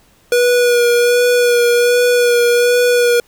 square tone with vibrato, 483.7 Hz, B4, 36 cents flat, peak -10 dBFS, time 0.32-3.2 s, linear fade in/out 2 ms, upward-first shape sine, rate 1.3 Hz, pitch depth 20 cents each way, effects pink hiss -52 dBFS RMS until 3.27 s

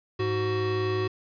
square tone pair together, 104.67 / 373 Hz, G#2 / F#4, +14 / +14 cents, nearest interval octave + minor seventh, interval 2200 cents, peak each -30 / -27 dBFS, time 0.19-1.08 s, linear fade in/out 10 ms, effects resampled to 11025 Hz + 9-bit

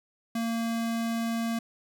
square tone, 229.4 Hz, A#3, 28 cents flat, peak -28 dBFS, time 0.35-1.59 s, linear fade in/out 5 ms, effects none

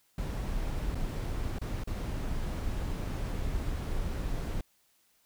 brown noise with dropouts, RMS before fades -33 dBFS, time 0.18-4.61 s, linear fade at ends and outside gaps 2 ms, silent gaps 0.947-0.953 / 1.586-1.615 / 1.837-1.873 s, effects white hiss -69 dBFS RMS until 5.25 s

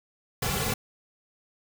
pink noise with comb filter, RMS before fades -28 dBFS, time 0.42-0.74 s, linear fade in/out 5 ms, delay 3.2 ms, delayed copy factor -1, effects none

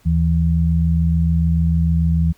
sine tone pair together, 77.6 / 164.43 Hz, D#2 / E3, -4 / -4 cents, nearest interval octave + minor second, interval 1300 cents, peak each -16 dBFS, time 0.05-2.33 s, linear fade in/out 20 ms, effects pink hiss -55 dBFS RMS until 2.37 s

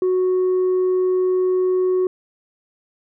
sine tone, 368.8 Hz, F#4, 6 cents flat, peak -13 dBFS, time 0.02-2.07 s, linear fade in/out 2 ms, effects tanh soft clip ceiling -14 dBFS

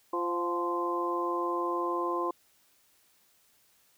harmonic tone with a mistuned harmonic, 173.4 Hz, F3, 12 cents flat, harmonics 2 / 3 / 4 / 5 / 6, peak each -32 / -37 / -40 / -41 / -31 dBFS, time 0.13-2.31 s, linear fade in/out 5 ms, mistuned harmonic 4, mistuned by +31 cents, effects white hiss -66 dBFS RMS until 3.97 s

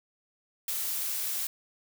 blue noise, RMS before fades -32 dBFS, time 0.68-1.47 s, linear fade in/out 2 ms, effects none

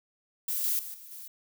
violet noise with level steps, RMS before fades -31 / -28 / -40 / -48 / -44 dBFS, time 0.48-1.28 s, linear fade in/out 5 ms, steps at 0.64 / 0.79 / 0.94 / 1.11 s, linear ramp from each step 2 ms, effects none

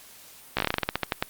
slowing click train, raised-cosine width 0.3 ms, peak -7 dBFS, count 15, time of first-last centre 0.57-1.225 s, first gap 15 ms, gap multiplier 1.16, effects white hiss -49 dBFS RMS until 1.29 s + Opus 48 kbps

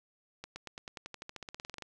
accelerating click train, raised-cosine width 0.2 ms, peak -25 dBFS, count 20, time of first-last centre 0.44-1.823 s, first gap 120 ms, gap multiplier 0.94, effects none

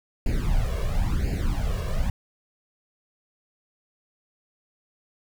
brown noise with flanger, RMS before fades -24 dBFS, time 0.26-2.1 s, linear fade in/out 2 ms, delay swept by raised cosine 0.42 to 1.82 ms, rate 0.96 Hz, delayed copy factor +0.9, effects none

